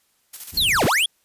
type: noise with tremolo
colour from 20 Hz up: blue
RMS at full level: -33 dBFS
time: 0.33-1.05 s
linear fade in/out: 10 ms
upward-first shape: square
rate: 14 Hz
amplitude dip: 55%
type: low-pass noise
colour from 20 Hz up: white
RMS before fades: -35 dBFS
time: 0.52-0.88 s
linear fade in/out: 20 ms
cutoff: 120 Hz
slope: 12 dB/octave
type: linear two-way sweep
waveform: square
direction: down then up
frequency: 4431 to 85.3 to 3475 Hz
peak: -17 dBFS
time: 0.57-1.06 s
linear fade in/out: 5 ms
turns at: 0.85 s
effects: white hiss -65 dBFS RMS until 1.24 s + resampled to 32000 Hz